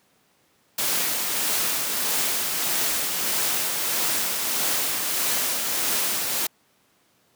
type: noise with tremolo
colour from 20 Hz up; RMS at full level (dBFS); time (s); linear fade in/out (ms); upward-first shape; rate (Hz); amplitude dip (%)
white; -23; 0.78-6.47; 5; triangle; 1.6; 35
effects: pink hiss -63 dBFS RMS until 7.35 s + high-pass 150 Hz 12 dB/octave